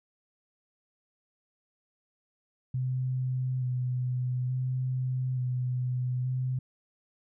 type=tone with vibrato; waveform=sine; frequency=127.1 Hz; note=C3; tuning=50 cents flat; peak=-27 dBFS; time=2.74-6.59 s; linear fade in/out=5 ms; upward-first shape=square; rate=0.57 Hz; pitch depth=18 cents each way; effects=none